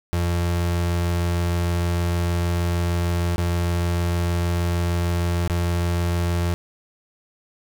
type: tone with dropouts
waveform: 35% pulse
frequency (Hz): 86.5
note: F2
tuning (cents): -16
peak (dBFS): -18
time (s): 0.13-6.54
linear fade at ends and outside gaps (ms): 0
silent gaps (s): 3.36-3.381 / 5.477-5.498
effects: none